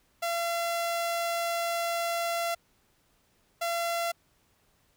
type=tone pair in turn; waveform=sawtooth; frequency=681 / 681 Hz; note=F5 / F5; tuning=-44 / -44 cents; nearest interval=unison; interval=0 cents; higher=neither; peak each=-24 dBFS; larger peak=neither; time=0.22-2.55 / 3.61-4.12 s; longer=first; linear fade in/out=10 ms; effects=pink hiss -68 dBFS RMS until 4.96 s